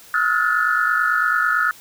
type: tone cluster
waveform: sine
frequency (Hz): 1283 / 1406 / 1455 / 1747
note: E6 / F6 / F#6 / A6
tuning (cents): -47 / +11 / -29 / -13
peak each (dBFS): -21 / -21 / -20 / -23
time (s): 0.14-1.71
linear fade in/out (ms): 2
effects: tanh soft clip ceiling -5 dBFS + white hiss -45 dBFS RMS until 1.8 s